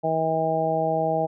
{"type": "harmonic tone", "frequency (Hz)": 160.6, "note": "E3", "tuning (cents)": -45, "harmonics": [1, 2, 3, 4, 5], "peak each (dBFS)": [-30, -32, -28, -24, -26], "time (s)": [0.03, 1.27], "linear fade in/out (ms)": 20, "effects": []}